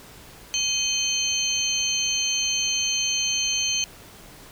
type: tone cluster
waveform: sine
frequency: 2515 / 3083 / 4276 / 6260 Hz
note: D#7 / G7 / C8 / G8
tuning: +18 / -29 / +37 / -3 cents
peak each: -30 / -27 / -29 / -25 dBFS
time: 0.54-3.84 s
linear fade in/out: 0 ms
effects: pink hiss -46 dBFS RMS until 4.51 s